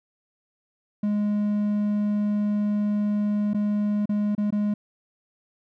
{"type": "tone with dropouts", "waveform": "triangle", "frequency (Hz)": 207.7, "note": "G#3", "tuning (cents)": 0, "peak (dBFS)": -19, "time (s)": [1.03, 4.74], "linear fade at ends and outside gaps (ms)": 5, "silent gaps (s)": [[3.535, 3.544], [4.057, 4.092], [4.351, 4.379], [4.506, 4.524]], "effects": []}